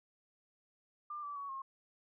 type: tone with pitch steps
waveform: sine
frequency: 1194 / 1158 / 1124 / 1076 Hz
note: D6 / D6 / C#6 / C6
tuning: +28 / -25 / +24 / +48 cents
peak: -40 dBFS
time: 1.1-1.62 s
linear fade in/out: 5 ms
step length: 130 ms
effects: none